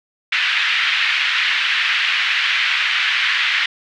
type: band-pass noise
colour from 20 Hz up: pink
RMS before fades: -18 dBFS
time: 0.32-3.66 s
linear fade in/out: 5 ms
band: 1700 to 3300 Hz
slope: 24 dB/octave
effects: none